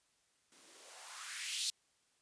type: noise with band-pass filter sweep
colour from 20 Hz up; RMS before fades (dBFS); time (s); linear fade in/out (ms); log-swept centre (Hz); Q
violet; -44; 0.52-1.7; 0; 210 to 4300; 2.7
effects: white hiss -75 dBFS RMS until 2.21 s + resampled to 22050 Hz